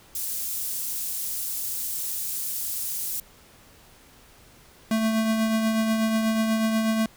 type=high-pass noise; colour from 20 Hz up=pink; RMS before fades=-30 dBFS; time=0.15-3.2 s; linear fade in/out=2 ms; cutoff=10000 Hz; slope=12 dB/octave
type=tone with tremolo; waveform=square; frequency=221.4 Hz; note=A3; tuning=11 cents sharp; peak=-20 dBFS; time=4.91-7.06 s; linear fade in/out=2 ms; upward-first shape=triangle; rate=8.2 Hz; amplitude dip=40%
effects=pink hiss -53 dBFS RMS until 7.16 s